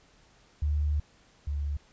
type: tone pair in turn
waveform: sine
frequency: 74.1 / 72.24 Hz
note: D2 / D2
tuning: +16 / -28 cents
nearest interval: unison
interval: 44 cents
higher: first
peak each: -24 / -28 dBFS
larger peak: first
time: 0.62-1 / 1.47-1.77 s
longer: first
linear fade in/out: 5 ms
effects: pink hiss -61 dBFS RMS until 1.92 s + resampled to 16000 Hz